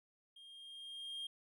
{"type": "tone with level ramp", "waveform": "triangle", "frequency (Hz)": 3219, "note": "G7", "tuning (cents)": 45, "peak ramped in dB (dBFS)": [-54, -39], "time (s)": [0.36, 1.27], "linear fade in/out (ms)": 5, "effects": []}